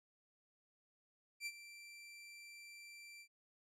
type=tone with ADSR envelope; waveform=sawtooth; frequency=2349 Hz; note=D7; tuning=in tune; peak=-36 dBFS; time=1.4-3.28 s; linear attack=62 ms; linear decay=50 ms; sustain=-14 dB; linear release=74 ms; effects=low-pass 11000 Hz 12 dB/octave